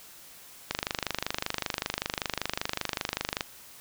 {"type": "click train", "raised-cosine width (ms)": 0.2, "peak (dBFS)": -10, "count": 69, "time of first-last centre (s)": [0.71, 3.408], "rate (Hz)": 25.2, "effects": ["white hiss -50 dBFS RMS until 3.8 s"]}